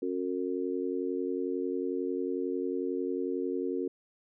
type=harmonic tone; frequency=91.1 Hz; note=F#2; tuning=26 cents flat; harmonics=3 / 4 / 5; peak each=-34 / -33 / -35 dBFS; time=0.02-3.88 s; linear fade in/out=5 ms; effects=none